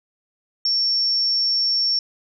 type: tone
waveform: sine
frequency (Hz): 5460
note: F8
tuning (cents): -40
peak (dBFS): -17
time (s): 0.65-1.99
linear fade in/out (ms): 2
effects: none